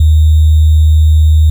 sine tone with sample-and-hold, 77.78 Hz, D#2, in tune, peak -3 dBFS, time 0-1.5 s, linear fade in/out 5 ms, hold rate 3675 Hz, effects none

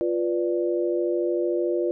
sine chord, B diminished, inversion second, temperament equal, 349.2 / 493.9 / 587.3 Hz, F4 / B4 / D5, 0 / 0 / 0 cents, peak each -23 / -28 / -29 dBFS, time 0.01-1.91 s, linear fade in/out 0 ms, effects none

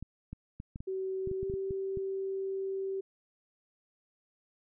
clicks, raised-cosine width 5 ms, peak -28 dBFS, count 12, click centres 0.026 / 0.33 / 0.601 / 0.759 / 0.805 / 1.274 / 1.314 / 1.43 / 1.499 / 1.539 / 1.708 / 1.973 s
sine tone with pitch glide, 380 to 386.4 Hz, F#4 to G4, +46 to -25 cents, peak -32 dBFS, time 0.87-3.01 s, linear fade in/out 10 ms, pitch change +29 cents, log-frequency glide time 1.39-1.44 s
effects none

